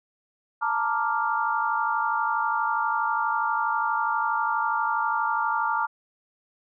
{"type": "chord", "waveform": "sine", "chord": "Bb major seventh", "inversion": "third", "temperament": "equal", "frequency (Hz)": [880, 932.3, 1174.7, 1396.9], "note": ["A5", "Bb5", "D6", "F6"], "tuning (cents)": [0, 0, 0, 0], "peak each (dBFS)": -28, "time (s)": [0.61, 5.87], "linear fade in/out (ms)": 20, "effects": []}